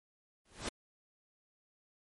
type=noise with exponential growth; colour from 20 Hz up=pink; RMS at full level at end=-34 dBFS; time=0.45-0.69 s; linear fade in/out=5 ms; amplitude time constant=52 ms; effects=MP3 48 kbps